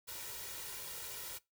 white noise with comb filter, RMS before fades -45 dBFS, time 0.07-1.39 s, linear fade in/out 20 ms, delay 2.1 ms, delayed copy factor +0.6, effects noise-tail reverb RT60 0.2 s tail -21 dB re dry

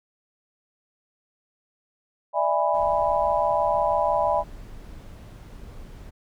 sine chord, E dominant seventh, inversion third, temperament just, 593.3 / 659.3 / 824.1 / 988.9 Hz, D5 / E5 / G#5 / B5, +18 / 0 / -14 / +2 cents, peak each -25 dBFS, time 2.33-4.44 s, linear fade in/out 50 ms
brown noise, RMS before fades -41 dBFS, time 2.73-6.11 s, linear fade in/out 20 ms
effects none

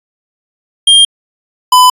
square tone pair in turn, 3207 / 1003.2 Hz, G7 / B5, +39 / +27 cents, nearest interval octave + minor sixth, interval 2012 cents, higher first, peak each -3 dBFS, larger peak neither, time 0.87-1.05 / 1.72-1.9 s, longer neither, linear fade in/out 5 ms, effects resampled to 32000 Hz

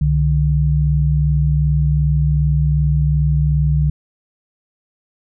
sine tone pair together, 66.37 / 149 Hz, C2 / D3, +25 / +25 cents, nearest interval octave + major second, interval 1400 cents, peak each -16 / -14 dBFS, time 0.01-3.9 s, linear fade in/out 5 ms, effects none

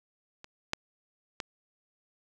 clicks, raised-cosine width 0.2 ms, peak -28 / -11 / -16 dBFS, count 3, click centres 0.444 / 0.734 / 1.402 s, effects none

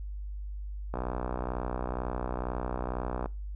click train, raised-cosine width 1 ms, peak -19 dBFS, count 145, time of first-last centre 0.94-3.259 s, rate 62.1 Hz, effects noise-tail reverb RT60 0.3 s tail -24 dB re dry + added 50 Hz sine -35 dBFS peak until 3.55 s

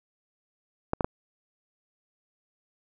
clicks, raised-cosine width 1 ms, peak -11 dBFS, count 3, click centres 0.934 / 1.008 / 1.045 s, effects none

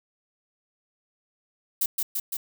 violet noise with echo, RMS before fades -24 dBFS, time 1.81-1.86 s, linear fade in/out 5 ms, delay 170 ms, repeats 3, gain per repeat -2 dB, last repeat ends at 2.37 s, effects none

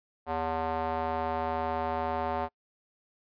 square tone with band-pass filter, 81 Hz, E2, 30 cents flat, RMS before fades -31 dBFS, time 0.26-2.49 s, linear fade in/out 50 ms, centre 800 Hz, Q 2.5, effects noise-tail reverb RT60 0.1 s tail -26 dB re dry + resampled to 11025 Hz

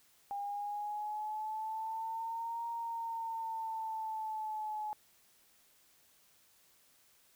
sine exponential two-way sweep, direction up then down, 804 to 932.3 to 848 Hz, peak -36 dBFS, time 0.31-4.93 s, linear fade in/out 0 ms, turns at 2.66 s, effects white hiss -67 dBFS RMS until 7.35 s

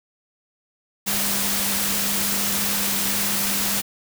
sine tone in noise, 200 Hz, G3, 35 cents sharp, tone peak -31 dBFS, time 1.06-3.82 s, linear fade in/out 20 ms, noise white, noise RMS -23 dBFS, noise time 1.06-3.82 s, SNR -11 dB, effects none

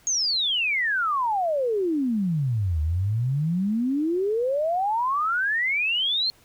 sine exponential two-way sweep, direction down then up, 6645 to 74.7 to 4295 Hz, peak -21 dBFS, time 0.07-6.3 s, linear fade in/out 0 ms, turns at 2.81 s, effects pink hiss -57 dBFS RMS until 6.44 s

